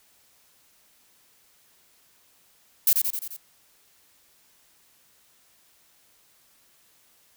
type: noise with echo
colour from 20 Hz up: violet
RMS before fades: -18 dBFS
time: 2.87-2.93 s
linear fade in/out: 2 ms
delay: 87 ms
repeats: 5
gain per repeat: -4 dB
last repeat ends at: 3.365 s
effects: white hiss -61 dBFS RMS until 7.36 s